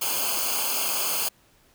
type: noise with comb filter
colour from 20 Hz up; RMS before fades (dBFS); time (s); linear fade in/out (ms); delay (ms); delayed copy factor
white; -26; 0.01-1.29; 10; 0.53; -1
effects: pink hiss -60 dBFS RMS until 1.74 s